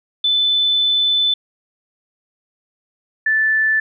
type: tone pair in turn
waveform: sine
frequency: 3511 / 1755.5 Hz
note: A7 / A6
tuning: -4 / -4 cents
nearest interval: octave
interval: 1200 cents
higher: first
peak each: -13 dBFS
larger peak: neither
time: 0.24-1.34 / 3.26-3.8 s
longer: first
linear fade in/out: 5 ms
effects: none